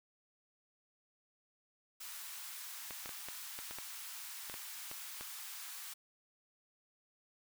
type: high-pass noise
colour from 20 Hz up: white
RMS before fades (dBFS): -47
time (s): 2-5.94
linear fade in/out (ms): 10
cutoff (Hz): 900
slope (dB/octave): 24
type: clicks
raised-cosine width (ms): 0.3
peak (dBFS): -28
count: 11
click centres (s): 2.908 / 3.059 / 3.092 / 3.286 / 3.589 / 3.71 / 3.786 / 4.498 / 4.541 / 4.914 / 5.21
effects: none